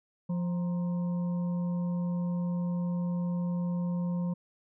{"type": "harmonic tone with a mistuned harmonic", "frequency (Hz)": 175.5, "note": "F3", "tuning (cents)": 9, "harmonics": [1, 3, 5, 6], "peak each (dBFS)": [-28, -43, -49, -53], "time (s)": [0.29, 4.34], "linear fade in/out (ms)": 10, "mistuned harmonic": 5, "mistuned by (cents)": 110, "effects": []}